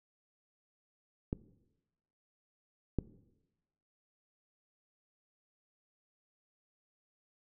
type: clicks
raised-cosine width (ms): 3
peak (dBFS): -20 / -17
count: 2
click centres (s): 1.329 / 2.987
effects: noise-tail reverb RT60 1.0 s tail -18 dB re dry